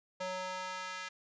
square tone with high-pass filter sweep, 185 Hz, F#3, in tune, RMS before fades -40 dBFS, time 0.2-1.09 s, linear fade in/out 10 ms, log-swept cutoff 540 to 1600 Hz, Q 1.4, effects resampled to 16000 Hz

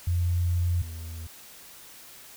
sine / triangle tone pair in turn, 87.31 / 82.41 Hz, F2 / E2, 0 / 0 cents, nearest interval minor second, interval 100 cents, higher first, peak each -22 / -33 dBFS, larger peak first, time 0.07-0.82 / 0.82-1.27 s, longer first, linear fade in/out 5 ms, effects white hiss -48 dBFS RMS until 2.36 s

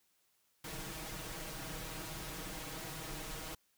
pink noise with comb filter, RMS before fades -44 dBFS, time 0.64-3.55 s, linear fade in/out 5 ms, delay 6.3 ms, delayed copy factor +1, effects white hiss -75 dBFS RMS until 3.77 s

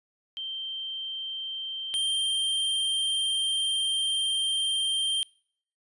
sine / square tone pair in turn, 3136 / 3161 Hz, G7 / G7, 0 / +14 cents, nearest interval unison, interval 14 cents, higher second, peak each -32 / -25 dBFS, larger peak second, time 0.37-1.94 / 1.94-5.23 s, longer second, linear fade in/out 0 ms, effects noise-tail reverb RT60 0.6 s tail -26 dB re dry + resampled to 24000 Hz

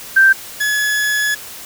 sine / 40% pulse tone pair in turn, 1568 / 1697.7 Hz, G6 / G#6, 0 / +38 cents, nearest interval minor second, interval 138 cents, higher second, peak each -6 / -14 dBFS, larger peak first, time 0.16-0.33 / 0.6-1.35 s, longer second, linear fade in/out 10 ms, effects white hiss -33 dBFS RMS until 1.65 s

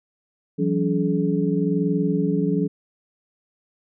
sine tone cluster, 168.5 / 189.5 / 283.1 / 425.9 Hz, E3 / F#3 / C#4 / G#4, +38 / +42 / +37 / +44 cents, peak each -23 / -24 / -24 / -26 dBFS, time 0.58-2.68 s, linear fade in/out 20 ms, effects none

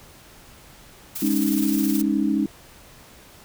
blue noise with tremolo, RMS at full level -29 dBFS, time 1.15-2.02 s, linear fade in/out 10 ms, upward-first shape sine, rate 19 Hz, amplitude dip 45%
sine chord, Ab suspended fourth, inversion none, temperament equal, 207.7 / 277.2 / 311.1 Hz, Ab3 / Db4 / Eb4, 0 / 0 / 0 cents, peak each -23 dBFS, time 1.22-2.46 s, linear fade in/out 5 ms
effects pink hiss -48 dBFS RMS until 3.44 s

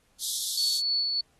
pink high-pass noise, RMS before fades -31 dBFS, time 0.19-0.82 s, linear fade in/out 50 ms, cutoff 3400 Hz, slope 96 dB/octave
sine tone with tremolo, 4435 Hz, C#8, in tune, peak -23 dBFS, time 0.57-1.21 s, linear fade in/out 5 ms, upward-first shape sine, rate 3.3 Hz, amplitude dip 30%
effects pink hiss -67 dBFS RMS until 1.39 s + AAC 32 kbps

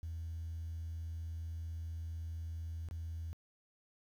sine tone with dropouts, 82.2 Hz, E2, 4 cents flat, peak -38 dBFS, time 0.03-3.33 s, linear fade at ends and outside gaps 0 ms, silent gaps 2.887-2.911 s, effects tanh soft clip ceiling -36 dBFS + 11-bit

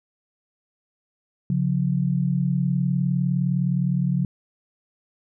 sine tone pair together, 138.59 / 178.21 Hz, C#3 / F3, 0 / +35 cents, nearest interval major third, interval 435 cents, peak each -22 dBFS, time 1.5-4.25 s, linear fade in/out 2 ms, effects none

